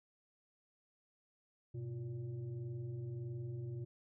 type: tone with frequency modulation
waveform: sine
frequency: 124.8 Hz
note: B2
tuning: 19 cents sharp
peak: -40 dBFS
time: 1.74-3.85 s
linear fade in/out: 10 ms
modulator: 228 Hz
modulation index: 0.68
effects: none